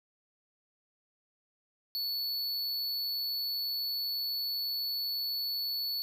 square tone, 4434 Hz, C#8, in tune, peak -32 dBFS, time 1.95-6.02 s, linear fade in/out 0 ms, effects none

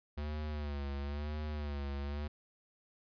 square tone with vibrato, 73 Hz, D2, 10 cents flat, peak -37 dBFS, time 0.17-2.28 s, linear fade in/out 10 ms, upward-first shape sine, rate 1 Hz, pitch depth 73 cents each way, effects resampled to 11025 Hz

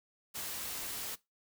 white noise, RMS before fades -40 dBFS, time 0.34-1.16 s, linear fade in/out 20 ms, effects noise-tail reverb RT60 0.2 s tail -20 dB re dry

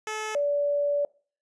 10% pulse / sine tone pair in turn, 432.2 / 576.9 Hz, A4 / D5, -31 / -31 cents, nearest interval perfect fourth, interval 500 cents, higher second, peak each -22 dBFS, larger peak neither, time 0.07-0.35 / 0.35-1.05 s, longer second, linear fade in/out 2 ms, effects noise-tail reverb RT60 0.4 s tail -23 dB re dry + resampled to 22050 Hz

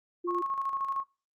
sine tone, 350 Hz, F4, 4 cents sharp, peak -30 dBFS, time 0.24-0.42 s, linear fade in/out 10 ms
sine tone with tremolo, 1090 Hz, C#6, 29 cents flat, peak -28 dBFS, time 0.27-1.04 s, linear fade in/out 20 ms, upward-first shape square, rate 13 Hz, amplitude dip 50%
effects noise-tail reverb RT60 0.3 s tail -21 dB re dry + Opus 48 kbps

